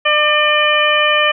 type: harmonic tone with a mistuned harmonic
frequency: 601 Hz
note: D5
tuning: 40 cents sharp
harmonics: 1 / 2 / 3 / 4 / 5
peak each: -17 / -17 / -17 / -17 / -17 dBFS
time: 0.05-1.32 s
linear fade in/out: 10 ms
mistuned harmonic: 2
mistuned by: -15 cents
effects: none

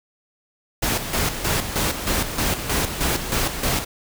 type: noise with tremolo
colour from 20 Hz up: pink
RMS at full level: -21 dBFS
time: 0.82-3.85 s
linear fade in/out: 10 ms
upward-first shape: square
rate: 3.2 Hz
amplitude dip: 60%
effects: none

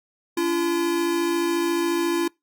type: tone pair together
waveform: square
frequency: 286.5 / 340.7 Hz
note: D4 / F4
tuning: -43 / -43 cents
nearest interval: minor third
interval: 300 cents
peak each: -29 / -22 dBFS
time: 0.37-2.28 s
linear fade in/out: 5 ms
effects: noise-tail reverb RT60 0.2 s tail -26 dB re dry + Opus 48 kbps

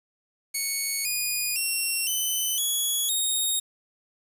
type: tone with pitch steps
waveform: 5% pulse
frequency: 2217 / 2460 / 2729 / 3029 / 3360 / 3729 Hz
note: C#7 / D#7 / F7 / F#7 / G#7 / A#7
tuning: 0 / -20 / -41 / +40 / +19 / 0 cents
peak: -16 dBFS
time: 0.54-3.6 s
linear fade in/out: 10 ms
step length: 510 ms
effects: resampled to 32000 Hz + 8-bit

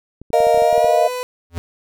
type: clicks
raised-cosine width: 3 ms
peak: -23 dBFS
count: 10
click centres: 0.216 / 0.304 / 0.404 / 0.469 / 0.545 / 0.575 / 0.621 / 0.728 / 0.779 / 0.845 s
type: chord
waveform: sine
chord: Bb suspended fourth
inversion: none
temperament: just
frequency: 466.2 / 621.6 / 699.2 Hz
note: Bb4 / Eb5 / F5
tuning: 0 / -2 / +2 cents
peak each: -21 / -15 / -15 dBFS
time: 0.33-1.08 s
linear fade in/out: 10 ms
type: tone with pitch glide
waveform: 30% pulse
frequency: 466.2 to 499.7 Hz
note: A#4 to B4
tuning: 0 to +20 cents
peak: -20 dBFS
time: 0.33-1.23 s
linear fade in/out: 0 ms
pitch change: +120 cents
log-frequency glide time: 0.61-1.08 s
type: tone with exponential growth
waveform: square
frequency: 85 Hz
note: F2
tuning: 46 cents flat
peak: -20 dBFS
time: 1.5-1.58 s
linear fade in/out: 0 ms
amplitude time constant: 17 ms
effects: none

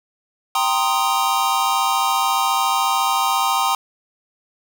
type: chord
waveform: square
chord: C minor seventh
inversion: second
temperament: equal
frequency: 784 / 932.3 / 1046.5 / 1244.5 Hz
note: G5 / Bb5 / C6 / Eb6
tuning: 0 / 0 / 0 / 0 cents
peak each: -23 dBFS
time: 0.55-3.75 s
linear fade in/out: 2 ms
effects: none

